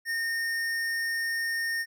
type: tone with hard clipping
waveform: sine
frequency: 1833 Hz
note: A#6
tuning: 30 cents flat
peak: -29 dBFS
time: 0.05-1.86 s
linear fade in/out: 50 ms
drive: 14 dB
effects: none